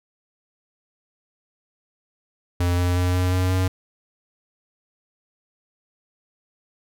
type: tone with pitch steps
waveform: square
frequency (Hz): 88.1 / 89.02 / 89.95 / 90.89 / 91.84 / 92.8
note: F2 / F2 / F#2 / F#2 / F#2 / F#2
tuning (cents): +16 / +34 / -48 / -30 / -12 / +6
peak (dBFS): -19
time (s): 2.6-3.68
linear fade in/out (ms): 5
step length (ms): 180
effects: none